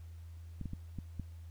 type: clicks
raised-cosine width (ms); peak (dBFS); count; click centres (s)
5; -27; 5; 0.613 / 0.657 / 0.734 / 0.987 / 1.197
effects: added 83 Hz sine -46 dBFS peak until 1.5 s + pink hiss -68 dBFS RMS until 1.5 s